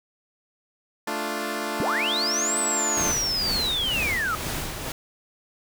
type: chord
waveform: 10% pulse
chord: D minor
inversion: second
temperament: equal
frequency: 220 / 293.7 / 349.2 Hz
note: A3 / D4 / F4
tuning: 0 / 0 / 0 cents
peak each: -23 dBFS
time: 1.07-3.12 s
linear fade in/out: 5 ms
type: linear two-way sweep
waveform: sine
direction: up then down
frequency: 115.9 to 8140 to 1227 Hz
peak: -23 dBFS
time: 1.8-4.35 s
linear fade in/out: 0 ms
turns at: 2.58 s
type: noise with tremolo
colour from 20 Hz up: pink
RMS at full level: -29 dBFS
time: 2.97-4.92 s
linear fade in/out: 2 ms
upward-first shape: sine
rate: 2.1 Hz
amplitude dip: 45%
effects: none